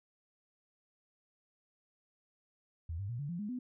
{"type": "tone with pitch steps", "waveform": "sine", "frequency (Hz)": [82.41, 99.14, 119.27, 143.48, 172.62, 207.7, 249.8], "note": ["E2", "G2", "A#2", "D3", "F3", "G#3", "B3"], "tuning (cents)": [0, 20, 40, -40, -20, 0, 20], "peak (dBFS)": -36, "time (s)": [2.89, 3.59], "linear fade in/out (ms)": 5, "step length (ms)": 100, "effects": []}